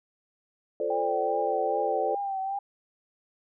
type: chord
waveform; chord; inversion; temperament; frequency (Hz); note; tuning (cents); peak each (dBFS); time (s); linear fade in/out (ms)
sine; D minor seventh; first; equal; 349.2 / 440 / 523.3 / 587.3; F4 / A4 / C5 / D5; 0 / 0 / 0 / 0; -36 / -30 / -31 / -31; 0.8-2.15; 2
type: tone with vibrato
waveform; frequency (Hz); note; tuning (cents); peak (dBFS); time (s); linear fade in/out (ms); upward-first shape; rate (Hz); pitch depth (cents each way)
sine; 784; G5; 0; -28; 0.9-2.59; 5; triangle; 2.5; 54
effects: none